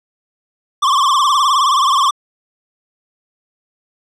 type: tone with vibrato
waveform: square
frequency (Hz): 1108.7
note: C#6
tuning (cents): 0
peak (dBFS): -11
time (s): 0.82-2.11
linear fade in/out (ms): 10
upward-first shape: triangle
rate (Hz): 19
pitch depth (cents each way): 150
effects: low-pass 7000 Hz 12 dB/octave